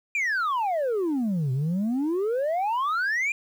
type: exponential two-way sweep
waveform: sine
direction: down then up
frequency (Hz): 2452 to 125.6 to 2452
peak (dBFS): -20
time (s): 0.15-3.32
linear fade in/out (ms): 2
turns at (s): 1.52
effects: tanh soft clip ceiling -22 dBFS + 9-bit